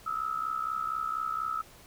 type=tone with amplitude modulation; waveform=sine; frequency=1297 Hz; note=E6; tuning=28 cents flat; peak=-26 dBFS; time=0.06-1.62 s; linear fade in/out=10 ms; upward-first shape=sine; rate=64.2 Hz; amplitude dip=80%; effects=pink hiss -54 dBFS RMS until 1.86 s